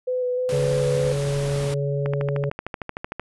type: tone with vibrato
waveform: sine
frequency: 501 Hz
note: B4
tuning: 25 cents sharp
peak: -21 dBFS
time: 0.07-1.13 s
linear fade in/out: 10 ms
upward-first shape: square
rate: 3.3 Hz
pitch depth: 13 cents each way
type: low-pass noise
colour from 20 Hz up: pink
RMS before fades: -34 dBFS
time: 0.49-1.74 s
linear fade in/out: 0 ms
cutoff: 11000 Hz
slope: 96 dB/octave
type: harmonic tone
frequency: 141.2 Hz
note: C#3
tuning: 32 cents sharp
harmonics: 1 / 3 / 4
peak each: -23 / -28 / -29 dBFS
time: 0.52-2.5 s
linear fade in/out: 10 ms
type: click train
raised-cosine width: 0.5 ms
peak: -14 dBFS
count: 16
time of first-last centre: 2.06-3.196 s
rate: 13.2 Hz
effects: none